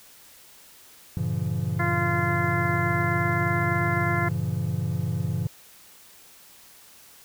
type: chord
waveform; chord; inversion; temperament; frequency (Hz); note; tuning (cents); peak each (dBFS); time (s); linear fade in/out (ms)
triangle; G diminished seventh; none; just; 98 / 117.6 / 141.12 / 169.34; G2 / Bb2 / Db3 / Fb3; 0 / +16 / +31 / +47; -28; 1.17-5.47; 0
type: harmonic tone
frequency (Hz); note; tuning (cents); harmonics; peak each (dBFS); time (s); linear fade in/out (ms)
345.6; F4; -18; 1 / 2 / 3 / 4 / 5 / 6; -31 / -31 / -31 / -31 / -31 / -31; 1.79-4.29; 10
effects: white hiss -51 dBFS RMS until 7.24 s